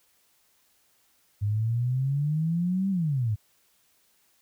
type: exponential two-way sweep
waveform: sine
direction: up then down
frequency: 100.7 to 197.6 to 100.7 Hz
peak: -23 dBFS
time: 1.41-3.36 s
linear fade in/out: 20 ms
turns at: 2.9 s
effects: white hiss -66 dBFS RMS until 4.41 s